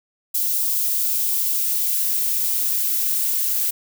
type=noise with high-pass filter sweep; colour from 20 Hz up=violet; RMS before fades=-21 dBFS; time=0.34-3.71 s; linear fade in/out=10 ms; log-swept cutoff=3400 to 1100 Hz; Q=0.82; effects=none